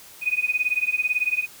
sine tone with tremolo, 2489 Hz, D#7, in tune, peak -16 dBFS, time 0.21-1.47 s, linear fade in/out 50 ms, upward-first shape triangle, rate 18 Hz, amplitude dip 100%, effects white hiss -46 dBFS RMS until 1.6 s

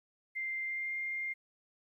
sine tone with pitch glide, 2093 to 2112 Hz, C7 to C7, 0 to +16 cents, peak -34 dBFS, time 0.35-1.34 s, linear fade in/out 20 ms, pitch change +16 cents, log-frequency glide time 0.64-0.94 s, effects 12-bit

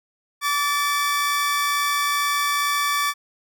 sawtooth tone pair together, 1152.6 / 1760 Hz, D6 / A6, -33 / 0 cents, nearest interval perfect fifth, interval 733 cents, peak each -17 / -23 dBFS, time 0.41-3.14 s, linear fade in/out 50 ms, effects none

